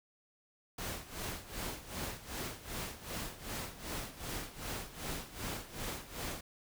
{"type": "noise with tremolo", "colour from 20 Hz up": "pink", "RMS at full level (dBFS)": -39, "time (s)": [0.78, 6.41], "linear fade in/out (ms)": 5, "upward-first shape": "sine", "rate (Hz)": 2.6, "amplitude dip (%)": 80, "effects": []}